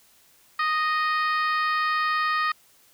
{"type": "harmonic tone", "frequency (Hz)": 621, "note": "D#5", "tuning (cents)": -3, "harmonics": [2, 3, 4, 5, 6, 7, 8], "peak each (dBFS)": [-23, -27, -35, -41, -41, -38, -43], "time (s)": [0.59, 2.52], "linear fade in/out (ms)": 5, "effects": ["white hiss -58 dBFS RMS until 2.93 s"]}